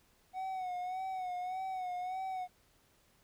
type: tone with vibrato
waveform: triangle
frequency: 740 Hz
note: F#5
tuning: in tune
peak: -34 dBFS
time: 0.33-2.48 s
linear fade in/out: 50 ms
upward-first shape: sine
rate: 1.7 Hz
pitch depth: 53 cents each way
effects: pink hiss -69 dBFS RMS until 3.23 s